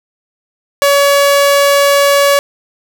sawtooth tone, 565 Hz, C#5, 33 cents sharp, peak -3 dBFS, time 0.82-2.39 s, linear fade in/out 0 ms, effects none

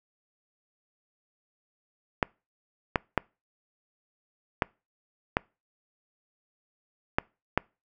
clicks, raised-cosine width 0.5 ms, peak -7 dBFS, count 7, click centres 2.228 / 2.958 / 3.177 / 4.622 / 5.369 / 7.185 / 7.576 s, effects noise-tail reverb RT60 0.3 s tail -26 dB re dry

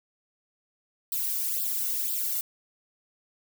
violet noise with flanger, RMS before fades -29 dBFS, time 1.12-2.41 s, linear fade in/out 2 ms, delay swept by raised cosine 0.23 to 1.43 ms, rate 2 Hz, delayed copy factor +0.75, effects none

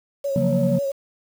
sine tone with vibrato, 554.4 Hz, C#5, in tune, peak -21 dBFS, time 0.24-0.92 s, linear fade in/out 10 ms, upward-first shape triangle, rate 9.1 Hz, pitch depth 41 cents each way
sine chord, Gb major seventh, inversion second, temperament equal, 138.59 / 174.61 / 185 / 233.1 Hz, Db3 / F3 / Gb3 / Bb3, 0 / 0 / 0 / 0 cents, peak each -23 dBFS, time 0.36-0.79 s, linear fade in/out 2 ms
effects tanh soft clip ceiling -9 dBFS + 7-bit

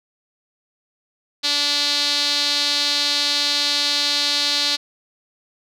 sawtooth tone with band-pass filter, 289.8 Hz, D4, 23 cents flat, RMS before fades -20 dBFS, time 1.43-4.77 s, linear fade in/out 20 ms, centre 4200 Hz, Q 4.4, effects none

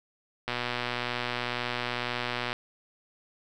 click train, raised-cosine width 0.3 ms, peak -14 dBFS, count 251, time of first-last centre 0.48-2.529 s, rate 122 Hz, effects none

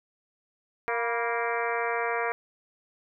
harmonic tone with a mistuned harmonic, 233.1 Hz, A#3, in tune, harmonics 2 / 3 / 4 / 5 / 6 / 7 / 8 / 9 / 10, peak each -31 / -33 / -34 / -35 / -36 / -36 / -37 / -38 / -38 dBFS, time 0.88-2.32 s, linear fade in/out 0 ms, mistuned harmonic 4, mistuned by +59 cents, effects none

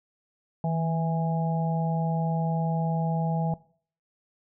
harmonic tone with a mistuned harmonic, 164.81 Hz, E3, in tune, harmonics 1 / 3 / 4 / 5, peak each -25 / -38 / -33 / -33 dBFS, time 0.64-3.54 s, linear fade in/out 2 ms, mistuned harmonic 1, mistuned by -32 cents, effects noise-tail reverb RT60 0.5 s tail -20 dB re dry

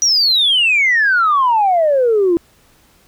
sine exponential sweep, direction down, 5900 to 329.8 Hz, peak -9 dBFS, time 0.02-2.37 s, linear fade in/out 0 ms, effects tanh soft clip ceiling -6 dBFS + pink hiss -52 dBFS RMS until 3.07 s

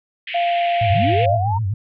pink band-pass noise, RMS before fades -29 dBFS, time 0.27-1.26 s, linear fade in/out 5 ms, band 2000 to 3100 Hz, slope 48 dB/octave
sine tone, 693 Hz, F5, 14 cents flat, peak -16 dBFS, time 0.34-1.37 s, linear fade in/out 10 ms
sine tone with vibrato, 103.1 Hz, G#2, 12 cents flat, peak -18 dBFS, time 0.81-1.74 s, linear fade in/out 5 ms, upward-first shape sine, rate 7.8 Hz, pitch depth 160 cents each way
sine linear sweep, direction up, 61.6 to 950 Hz, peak -20 dBFS, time 0.89-1.59 s, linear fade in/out 20 ms
effects none

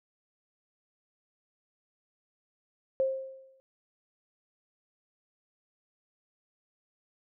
sine tone with exponential decay, 531 Hz, C5, 25 cents sharp, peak -22 dBFS, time 3-3.6 s, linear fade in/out 0 ms, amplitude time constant 130 ms, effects none

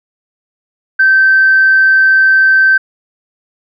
sine tone, 1551 Hz, G6, 19 cents flat, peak -4 dBFS, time 0.99-2.78 s, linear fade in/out 10 ms, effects tanh soft clip ceiling 0 dBFS

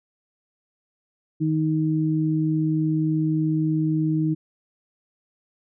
sine tone pair together, 156.6 / 313.2 Hz, D#3 / D#4, +11 / +11 cents, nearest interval octave, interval 1200 cents, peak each -22 dBFS, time 1.4-4.35 s, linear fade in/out 20 ms, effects none

